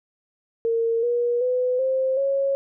sine tone with pitch steps, 458.7 / 479.8 / 502 / 525.1 / 549.3 Hz, A#4 / A#4 / B4 / C5 / C#5, -28 / +50 / +28 / +6 / -16 cents, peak -19 dBFS, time 0.65-2.55 s, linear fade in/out 0 ms, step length 380 ms, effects none

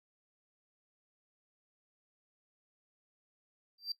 triangle tone with exponential growth, 4699 Hz, D8, in tune, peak -28 dBFS, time 3.78-3.92 s, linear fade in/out 5 ms, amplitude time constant 30 ms, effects noise-tail reverb RT60 0.1 s tail -19 dB re dry + tanh soft clip ceiling -29 dBFS

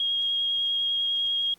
sine tone with vibrato, 3268 Hz, G#7, 29 cents flat, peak -23 dBFS, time 0-1.54 s, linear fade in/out 2 ms, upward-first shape sine, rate 10 Hz, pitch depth 10 cents each way, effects pink hiss -58 dBFS RMS until 1.58 s + Opus 24 kbps

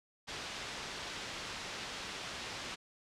white low-pass noise, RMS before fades -43 dBFS, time 0.27-2.76 s, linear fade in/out 20 ms, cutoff 4500 Hz, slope 12 dB/octave, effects low-pass 8000 Hz 12 dB/octave

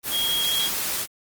sine tone in noise, 3275 Hz, G#7, 25 cents flat, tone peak -22 dBFS, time 0.1-0.7 s, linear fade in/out 50 ms, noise white, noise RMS -27 dBFS, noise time 0.03-1.07 s, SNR +2 dB, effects Opus 24 kbps

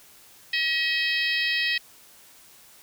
harmonic tone with a mistuned harmonic, 638 Hz, D#5, 43 cents sharp, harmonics 3 / 4 / 5 / 6 / 7 / 8, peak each -26 / -28 / -30 / -32 / -33 / -34 dBFS, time 0.53-1.78 s, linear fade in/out 5 ms, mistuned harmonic 6, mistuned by +25 cents, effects white hiss -52 dBFS RMS until 2.82 s

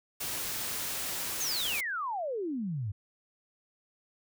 white noise, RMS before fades -35 dBFS, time 0.2-1.81 s, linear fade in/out 10 ms
sine exponential sweep, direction down, 6780 to 93.9 Hz, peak -31 dBFS, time 1.4-2.92 s, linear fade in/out 10 ms
effects none

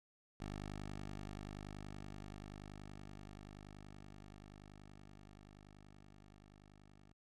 10% pulse tone with level ramp, 50.5 Hz, G#1, 48 cents flat, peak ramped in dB -35 to -54 dBFS, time 0.4-7.13 s, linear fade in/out 5 ms, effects low-pass 8000 Hz 12 dB/octave

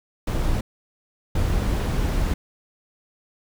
brown noise bursts at uneven times, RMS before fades -22 dBFS, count 2, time 0.27-0.61 / 1.35-2.34 s, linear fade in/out 5 ms, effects none

